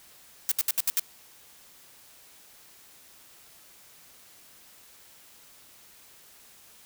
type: noise bursts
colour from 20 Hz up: blue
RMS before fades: -24 dBFS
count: 6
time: 0.49-0.996 s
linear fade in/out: 0 ms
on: 26 ms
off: 70 ms
effects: white hiss -54 dBFS RMS until 6.85 s